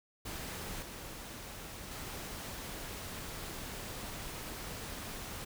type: noise with level steps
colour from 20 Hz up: pink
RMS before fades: -42 / -46 / -43 dBFS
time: 0.25-5.45 s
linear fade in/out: 10 ms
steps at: 0.82 / 1.91 s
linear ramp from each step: 5 ms
effects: none